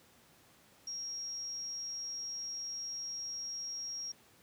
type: tone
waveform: sine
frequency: 5600 Hz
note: F8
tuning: 4 cents sharp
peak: -38 dBFS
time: 0.87-4.12 s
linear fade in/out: 5 ms
effects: pink hiss -63 dBFS RMS until 4.42 s + high-pass 100 Hz 12 dB/octave